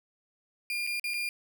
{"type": "tone with dropouts", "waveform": "35% pulse", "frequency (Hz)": 2409, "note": "D7", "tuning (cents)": 43, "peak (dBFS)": -28, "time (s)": [0.7, 1.29], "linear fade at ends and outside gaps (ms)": 1, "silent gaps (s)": [[0.867, 0.872], [0.997, 1.041], [1.137, 1.141]], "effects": []}